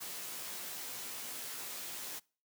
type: noise with comb filter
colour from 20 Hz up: white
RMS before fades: -43 dBFS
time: 0-2.2 s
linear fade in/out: 20 ms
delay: 16 ms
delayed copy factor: +0.65
effects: noise-tail reverb RT60 0.4 s tail -25 dB re dry + high-pass 150 Hz 12 dB/octave